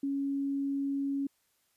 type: tone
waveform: sine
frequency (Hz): 277.5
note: C#4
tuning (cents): +2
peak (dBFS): -29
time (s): 0.03-1.27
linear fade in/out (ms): 5
effects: white hiss -73 dBFS RMS until 1.76 s + resampled to 32000 Hz